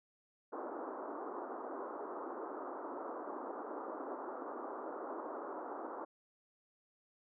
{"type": "band-pass noise", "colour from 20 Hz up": "pink", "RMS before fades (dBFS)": -44, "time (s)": [0.52, 6.05], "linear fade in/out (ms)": 10, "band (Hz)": [280, 1300], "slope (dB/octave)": 48, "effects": []}